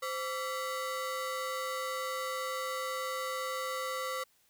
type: ring-modulated tone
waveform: 30% pulse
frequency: 836 Hz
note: G#5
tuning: 11 cents sharp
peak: -28 dBFS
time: 0.02-4.24 s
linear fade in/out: 10 ms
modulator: 317 Hz
effects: white hiss -69 dBFS RMS until 4.49 s